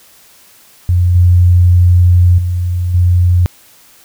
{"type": "tone with level steps", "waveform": "sine", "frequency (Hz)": 88.8, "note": "F2", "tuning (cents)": 29, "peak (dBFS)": [-7, -4, -12, -6], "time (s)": [0.89, 3.46], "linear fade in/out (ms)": 0, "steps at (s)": [1.15, 2.38, 2.94], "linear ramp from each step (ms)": 5, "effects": ["white hiss -44 dBFS RMS until 4.04 s"]}